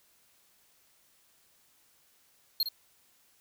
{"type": "tone with echo", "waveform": "square", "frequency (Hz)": 4236, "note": "C8", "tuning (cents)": 21, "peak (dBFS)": -25, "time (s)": [2.6, 2.63], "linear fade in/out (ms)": 2, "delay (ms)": 57, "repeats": 1, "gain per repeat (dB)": -8, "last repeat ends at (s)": 2.687, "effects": ["white hiss -66 dBFS RMS until 3.4 s"]}